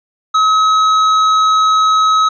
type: tone with hard clipping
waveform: sine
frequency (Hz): 1280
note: D#6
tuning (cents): +49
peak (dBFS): -10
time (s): 0.34-2.29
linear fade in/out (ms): 10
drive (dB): 8
effects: resampled to 16000 Hz